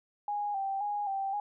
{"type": "tone with vibrato", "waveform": "sine", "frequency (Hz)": 803, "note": "G5", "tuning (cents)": 41, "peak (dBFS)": -30, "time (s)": [0.28, 1.4], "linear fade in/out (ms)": 2, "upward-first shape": "square", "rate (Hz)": 1.9, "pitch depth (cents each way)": 47, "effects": []}